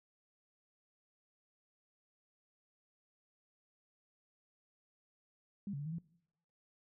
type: tone with pitch steps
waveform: sine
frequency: 200.9 / 140.7 / 145.5 / 158.6 / 167.9 Hz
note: G3 / C#3 / D3 / D#3 / E3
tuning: +43 / +26 / -16 / +33 / +32 cents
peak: -38 dBFS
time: 5.67-5.985 s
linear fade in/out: 2 ms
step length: 63 ms
effects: noise-tail reverb RT60 0.7 s tail -20 dB re dry